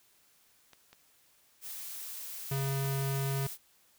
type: clicks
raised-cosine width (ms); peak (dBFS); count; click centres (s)
0.2; -35; 2; 0.733 / 0.93
type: noise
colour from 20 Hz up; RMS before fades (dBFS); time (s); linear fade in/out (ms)
blue; -42; 1.61-3.58; 50
type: tone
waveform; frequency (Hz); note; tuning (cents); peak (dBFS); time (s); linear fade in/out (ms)
square; 136.7; C#3; -24; -31; 2.51-3.47; 5
effects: white hiss -66 dBFS RMS until 3.98 s